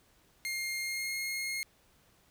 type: tone with pitch glide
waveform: sawtooth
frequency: 2124 to 2146 Hz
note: C7 to C7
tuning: +25 to +43 cents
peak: -30 dBFS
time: 0.45-1.63 s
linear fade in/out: 0 ms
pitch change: +18 cents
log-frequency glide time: 0.81-1.14 s
effects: pink hiss -66 dBFS RMS until 2.3 s